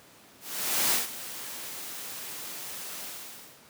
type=noise with ADSR envelope; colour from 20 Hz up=white; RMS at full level=-24 dBFS; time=0.4-3.61 s; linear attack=520 ms; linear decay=150 ms; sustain=-15 dB; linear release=560 ms; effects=pink hiss -54 dBFS RMS until 3.69 s + high-pass 150 Hz 12 dB/octave